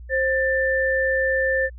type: tone pair together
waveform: sine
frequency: 528 / 1776 Hz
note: C5 / A6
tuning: +16 / +16 cents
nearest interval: octave + major sixth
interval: 2100 cents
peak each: -21 dBFS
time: 0.09-1.7 s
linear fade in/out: 50 ms
effects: added 60 Hz sine -36 dBFS peak until 1.78 s